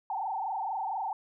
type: tone with frequency modulation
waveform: sine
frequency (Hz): 830.6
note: G#5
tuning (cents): 0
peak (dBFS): -30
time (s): 0.1-1.13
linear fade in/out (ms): 2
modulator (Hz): 24.3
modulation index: 3.4
effects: none